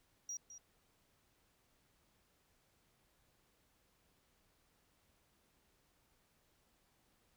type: tone with echo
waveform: sine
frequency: 5740 Hz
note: F8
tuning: 47 cents sharp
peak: -39 dBFS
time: 0.29-0.37 s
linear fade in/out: 2 ms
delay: 210 ms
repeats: 1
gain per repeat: -12 dB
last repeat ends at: 0.58 s
effects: tanh soft clip ceiling -39 dBFS + pink hiss -75 dBFS RMS until 7.36 s